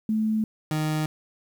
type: tone pair in turn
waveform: sine / 30% pulse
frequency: 217.8 / 154.54 Hz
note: A3 / D#3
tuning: -17 / -11 cents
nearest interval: tritone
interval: 594 cents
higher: first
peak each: -21 dBFS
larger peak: neither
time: 0.09-0.44 / 0.71-1.06 s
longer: neither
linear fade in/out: 2 ms
effects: 9-bit